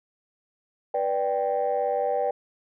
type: chord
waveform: sine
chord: G major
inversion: first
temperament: just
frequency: 490 / 588 / 784 Hz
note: B4 / D5 / G5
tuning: -14 / +2 / 0 cents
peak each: -26 dBFS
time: 0.94-2.31 s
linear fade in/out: 5 ms
effects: tanh soft clip ceiling -16 dBFS